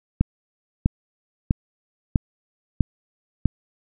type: click train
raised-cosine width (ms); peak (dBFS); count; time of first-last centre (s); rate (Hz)
5; -4; 6; 0.21-3.457; 1.54
effects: none